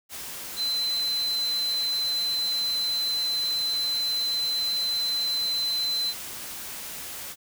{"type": "tone in noise", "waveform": "sine", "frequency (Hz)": 4054, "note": "B7", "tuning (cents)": 45, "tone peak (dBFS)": -24, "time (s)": [0.56, 6.14], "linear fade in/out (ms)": 50, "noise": "white", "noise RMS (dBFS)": -37, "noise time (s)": [0.09, 7.36], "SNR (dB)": 10, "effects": []}